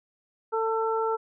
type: harmonic tone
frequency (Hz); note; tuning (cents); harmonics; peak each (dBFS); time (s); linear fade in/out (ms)
446.7; A4; +26; 1 / 2 / 3; -26 / -29 / -31; 0.52-1.17; 20
effects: none